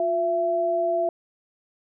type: tone pair together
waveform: sine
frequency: 355.3 / 670 Hz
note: F4 / E5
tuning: +30 / +28 cents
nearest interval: major seventh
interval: 1098 cents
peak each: -28 / -21 dBFS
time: 0-1.09 s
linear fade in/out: 2 ms
effects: none